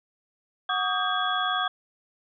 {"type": "tone cluster", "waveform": "sine", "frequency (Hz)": [736, 1142, 1241, 1597, 3355], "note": ["F#5", "D6", "D#6", "G6", "G#7"], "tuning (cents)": [-9, -49, -5, 32, 17], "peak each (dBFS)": -30, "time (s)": [0.69, 1.68], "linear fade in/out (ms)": 5, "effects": []}